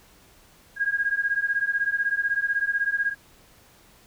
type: beating tone pair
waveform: sine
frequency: 1625 / 1641 Hz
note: G#6 / G#6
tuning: -38 / -21 cents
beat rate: 16 Hz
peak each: -25 dBFS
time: 0.76-3.15 s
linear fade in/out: 50 ms
effects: pink hiss -55 dBFS RMS until 4.06 s